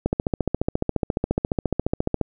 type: click train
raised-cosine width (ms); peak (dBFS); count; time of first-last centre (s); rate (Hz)
2; -7; 32; 0.06-2.213; 14.4
effects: none